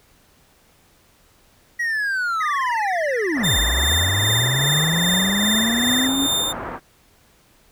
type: linear two-way sweep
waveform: triangle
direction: down then up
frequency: 1923 to 49.34 to 279.1 Hz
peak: -18 dBFS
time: 1.79-6.27 s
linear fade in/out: 10 ms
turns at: 3.58 s
type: tone with vibrato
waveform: triangle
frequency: 1864 Hz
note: A#6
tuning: 1 cent flat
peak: -23 dBFS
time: 2.4-6.08 s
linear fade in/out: 10 ms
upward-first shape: triangle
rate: 19 Hz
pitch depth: 180 cents each way
type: low-pass noise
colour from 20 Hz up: white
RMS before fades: -30 dBFS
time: 3.34-6.8 s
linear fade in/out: 50 ms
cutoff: 1400 Hz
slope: 24 dB/octave
type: tone with tremolo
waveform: sawtooth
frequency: 3617 Hz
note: A7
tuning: 47 cents sharp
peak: -15 dBFS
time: 3.43-6.53 s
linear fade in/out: 20 ms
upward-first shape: sine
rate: 2.5 Hz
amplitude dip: 40%
effects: pink hiss -56 dBFS RMS until 7.71 s